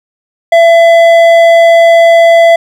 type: tone with hard clipping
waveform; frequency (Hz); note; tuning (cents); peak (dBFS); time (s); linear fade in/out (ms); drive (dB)
triangle; 671; E5; +31; -3; 0.52-2.56; 5; 12
effects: none